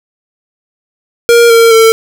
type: tone with pitch steps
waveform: square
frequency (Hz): 470 / 459.5 / 449.3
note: A#4 / A#4 / A4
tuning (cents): +14 / -25 / +36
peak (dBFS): -3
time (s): 1.29-1.92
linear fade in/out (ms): 0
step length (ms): 210
effects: none